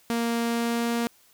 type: tone with pitch glide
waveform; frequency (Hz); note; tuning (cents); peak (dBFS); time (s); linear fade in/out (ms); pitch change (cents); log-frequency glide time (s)
sawtooth; 233.1 to 234.7; A#3 to A#3; 0 to +12; -20; 0.1-1.07; 0; +12; 0.41-0.92
effects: white hiss -59 dBFS RMS until 1.33 s